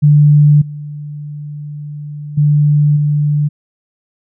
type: tone with level steps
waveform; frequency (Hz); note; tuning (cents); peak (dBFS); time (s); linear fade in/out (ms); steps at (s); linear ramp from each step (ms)
sine; 147.7; D3; +10; -4 / -23 / -7 / -10; 0.02-3.49; 20; 0.61 / 2.37 / 2.96; 10
effects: none